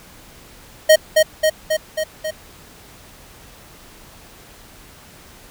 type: tone with echo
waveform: square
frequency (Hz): 625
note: D#5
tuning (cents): +8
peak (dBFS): -7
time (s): 0.89-0.96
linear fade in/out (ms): 10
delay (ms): 270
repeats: 5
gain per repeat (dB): -3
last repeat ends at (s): 2.31
effects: pink hiss -44 dBFS RMS until 5.5 s